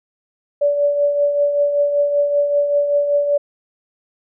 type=tone with tremolo; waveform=sine; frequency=577 Hz; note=D5; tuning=31 cents flat; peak=-11 dBFS; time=0.61-3.38 s; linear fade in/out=10 ms; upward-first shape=triangle; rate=5.2 Hz; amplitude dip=55%; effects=none